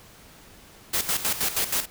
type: noise with tremolo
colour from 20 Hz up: white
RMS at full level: -24 dBFS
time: 0.93-1.86 s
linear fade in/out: 10 ms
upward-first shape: square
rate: 6.3 Hz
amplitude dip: 70%
effects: pink hiss -50 dBFS RMS until 1.9 s